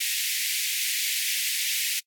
pink high-pass noise, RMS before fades -27 dBFS, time 0-2 s, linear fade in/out 10 ms, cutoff 2000 Hz, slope 48 dB/octave, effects noise-tail reverb RT60 0.1 s tail -26 dB re dry + AAC 64 kbps

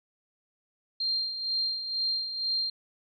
sine tone with tremolo, 4186 Hz, C8, in tune, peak -25 dBFS, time 1-2.7 s, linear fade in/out 5 ms, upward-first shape sine, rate 2.1 Hz, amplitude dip 60%, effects none

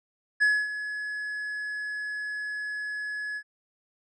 triangle tone with ADSR envelope, 1695 Hz, G#6, 35 cents sharp, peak -16 dBFS, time 0.4-3.43 s, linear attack 24 ms, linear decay 250 ms, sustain -13 dB, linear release 65 ms, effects resampled to 24000 Hz

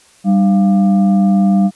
sine tone with frequency modulation, 196 Hz, G3, in tune, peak -8 dBFS, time 0.24-1.71 s, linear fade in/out 50 ms, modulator 499 Hz, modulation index 0.46, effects white hiss -48 dBFS RMS until 1.75 s + resampled to 24000 Hz

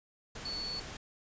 sine tone in noise, 4435 Hz, C#8, in tune, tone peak -36 dBFS, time 0.45-0.8 s, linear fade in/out 5 ms, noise pink, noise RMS -44 dBFS, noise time 0.35-0.97 s, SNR +5 dB, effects resampled to 16000 Hz

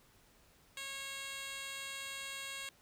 10% pulse tone with band-pass filter, 547 Hz, C#5, 23 cents flat, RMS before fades -44 dBFS, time 0.77-2.69 s, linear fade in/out 2 ms, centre 5200 Hz, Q 0.71, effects pink hiss -66 dBFS RMS until 2.81 s

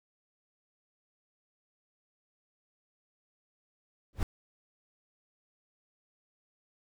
brown noise with exponential growth, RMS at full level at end -24 dBFS, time 4.13-4.23 s, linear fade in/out 1 ms, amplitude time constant 20 ms, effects none

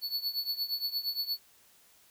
square tone with tremolo, 4435 Hz, C#8, in tune, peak -28 dBFS, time 0.01-1.39 s, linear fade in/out 50 ms, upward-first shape triangle, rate 8.6 Hz, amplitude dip 90%, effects white hiss -62 dBFS RMS until 2.1 s

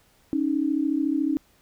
sine tone pair together, 277.2 / 311.1 Hz, C#4 / D#4, 0 / 0 cents, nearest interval major second, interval 200 cents, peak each -24 dBFS, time 0.33-1.37 s, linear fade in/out 0 ms, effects pink hiss -61 dBFS RMS until 1.61 s

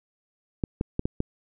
clicks, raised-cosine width 3 ms, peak -12 dBFS, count 5, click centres 0.638 / 0.811 / 0.994 / 1.055 / 1.204 s, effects none

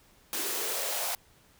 white noise with high-pass filter sweep, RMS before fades -32 dBFS, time 0.33-1.15 s, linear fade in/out 0 ms, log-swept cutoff 300 to 720 Hz, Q 3.2, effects pink hiss -61 dBFS RMS until 1.59 s

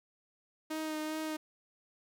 sawtooth tone with vibrato, 311.1 Hz, D#4, in tune, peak -31 dBFS, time 0.7-1.37 s, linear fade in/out 10 ms, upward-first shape sine, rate 2.5 Hz, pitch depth 18 cents each way, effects none

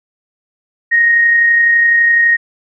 sine tone with amplitude modulation, 1868 Hz, A#6, 3 cents sharp, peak -6 dBFS, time 0.91-2.37 s, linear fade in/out 20 ms, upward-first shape sine, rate 31.9 Hz, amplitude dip 25%, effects none

